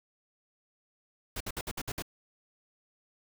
pink noise bursts, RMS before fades -36 dBFS, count 7, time 1.36-2.023 s, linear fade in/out 5 ms, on 45 ms, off 58 ms, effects none

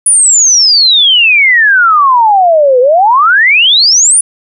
sine exponential two-way sweep, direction down then up, 9956 to 485.4 to 9956 Hz, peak -3 dBFS, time 0.06-4.21 s, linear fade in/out 5 ms, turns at 2.8 s, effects none

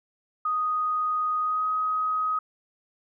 sine tone with pitch glide, 1244.5 to 1260.4 Hz, D#6 to D#6, 0 to +22 cents, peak -23 dBFS, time 0.45-2.39 s, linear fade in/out 5 ms, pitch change +22 cents, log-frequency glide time 1.42-1.66 s, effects none

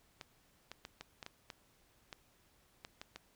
clicks, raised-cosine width 0.2 ms, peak -28 dBFS, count 11, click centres 0.212 / 0.716 / 0.851 / 1.01 / 1.228 / 1.264 / 1.502 / 2.128 / 2.849 / 3.015 / 3.16 s, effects pink hiss -70 dBFS RMS until 3.35 s

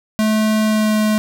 square tone with pitch glide, 216.3 to 214.4 Hz, A3 to A3, -29 to -45 cents, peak -14 dBFS, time 0.19-1.18 s, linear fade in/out 0 ms, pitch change -16 cents, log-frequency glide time 0.63-0.98 s, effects none

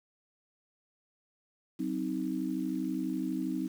sine chord, C diminished, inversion second, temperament just, 188.37 / 261.6 / 314 Hz, Gb3 / C4 / Eb4, +31 / 0 / +16 cents, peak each -37 / -34 / -34 dBFS, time 1.79-3.68 s, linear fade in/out 10 ms, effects 9-bit

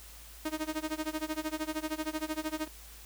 sawtooth tone with tremolo, 311.1 Hz, D#4, in tune, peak -26 dBFS, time 0.45-2.68 s, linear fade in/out 5 ms, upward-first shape sine, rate 13 Hz, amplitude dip 95%, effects added 54 Hz sine -51 dBFS peak until 3.05 s + white hiss -52 dBFS RMS until 3.05 s

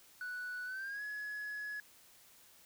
sine tone with pitch glide, 1480 to 1690.3 Hz, F#6 to G#6, 0 to +30 cents, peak -37 dBFS, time 0.21-1.8 s, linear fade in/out 2 ms, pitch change +230 cents, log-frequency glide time 0.65-1.03 s, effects tanh soft clip ceiling -38 dBFS + white hiss -62 dBFS RMS until 2.65 s

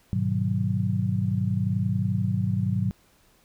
sine chord, G# minor seventh, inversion none, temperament just, 103.83 / 124.59 / 155.74 / 186.89 Hz, G#2 / B2 / D#3 / F#3, 0 / +16 / +2 / +18 cents, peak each -26 / -28 / -32 / -27 dBFS, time 0.13-2.91 s, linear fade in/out 0 ms, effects pink hiss -61 dBFS RMS until 3.44 s

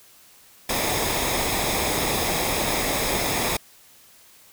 pink noise with comb filter, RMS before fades -24 dBFS, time 0.69-3.57 s, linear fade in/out 5 ms, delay 0.68 ms, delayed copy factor -0.55, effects white hiss -52 dBFS RMS until 4.52 s

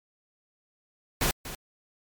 pink noise with echo, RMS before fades -25 dBFS, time 1.21-1.31 s, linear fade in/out 2 ms, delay 240 ms, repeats 1, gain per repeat -13 dB, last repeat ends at 1.55 s, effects MP3 96 kbps

